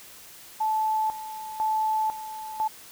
sine tone with tremolo, 871 Hz, A5, 18 cents flat, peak -22 dBFS, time 0.6-2.68 s, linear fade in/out 10 ms, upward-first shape square, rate 1 Hz, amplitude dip 75%, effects white hiss -47 dBFS RMS until 2.91 s

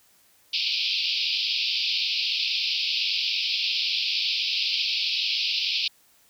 white band-pass noise, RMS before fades -26 dBFS, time 0.53-5.88 s, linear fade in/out 5 ms, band 2400 to 5100 Hz, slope 96 dB/octave, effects white hiss -60 dBFS RMS until 6.29 s

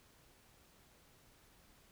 silence, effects pink hiss -66 dBFS RMS until 1.91 s

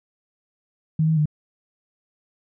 sine tone with pitch steps, 157.8 / 159.4 / 151.2 Hz, D#3 / D#3 / D#3, +25 / +42 / -49 cents, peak -16 dBFS, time 0.99-1.257 s, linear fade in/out 5 ms, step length 89 ms, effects none

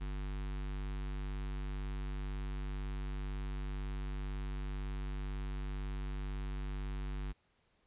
square tone with notch filter, 49 Hz, G1, in tune, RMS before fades -39 dBFS, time 0-7.33 s, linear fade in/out 20 ms, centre 580 Hz, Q 1.3, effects pink hiss -74 dBFS RMS until 7.86 s + resampled to 8000 Hz

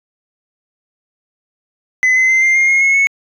sine tone with pitch steps, 2023 / 2048 / 2073 / 2098 / 2124 / 2149 / 2176 / 2202 Hz, B6 / C7 / C7 / C7 / C7 / C7 / C#7 / C#7, +41 / -38 / -17 / +4 / +25 / +46 / -33 / -12 cents, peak -6 dBFS, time 2.03-3.07 s, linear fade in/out 0 ms, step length 130 ms, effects tanh soft clip ceiling -8 dBFS

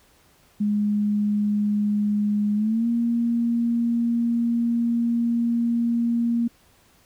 sine tone with pitch glide, 207.7 to 234.5 Hz, G#3 to A#3, 0 to +11 cents, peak -19 dBFS, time 0.6-6.48 s, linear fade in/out 10 ms, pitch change +211 cents, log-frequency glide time 2.55-2.87 s, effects pink hiss -58 dBFS RMS until 7.05 s

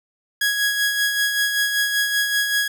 sawtooth tone with tremolo, 1661.2 Hz, G#6, in tune, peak -13 dBFS, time 0.41-2.68 s, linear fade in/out 5 ms, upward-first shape sine, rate 5.2 Hz, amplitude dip 45%, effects none

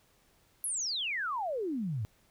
sine exponential sweep, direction down, 11440 to 98 Hz, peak -31 dBFS, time 0.64-2.05 s, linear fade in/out 0 ms, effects pink hiss -67 dBFS RMS until 2.3 s

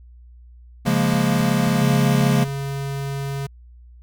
square chord, Bb minor seventh, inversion first, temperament equal, 138.59 / 174.61 / 207.7 / 233.1 Hz, Db3 / F3 / Ab3 / Bb3, 0 / 0 / 0 / 0 cents, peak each -23 dBFS, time 0.85-2.45 s, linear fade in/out 20 ms
click train, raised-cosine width 5 ms, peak -27 dBFS, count 7, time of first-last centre 0.87-2.479 s, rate 3.73 Hz
square tone, 138.59 Hz, C#3, in tune, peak -25 dBFS, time 1.81-3.47 s, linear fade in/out 10 ms
effects added 60 Hz sine -42 dBFS peak until 4.02 s

